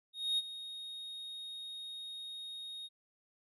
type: tone with ADSR envelope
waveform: triangle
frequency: 3729 Hz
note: A#7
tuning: in tune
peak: -27 dBFS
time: 0.13-2.89 s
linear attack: 250 ms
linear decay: 33 ms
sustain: -14 dB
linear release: 36 ms
effects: resampled to 32000 Hz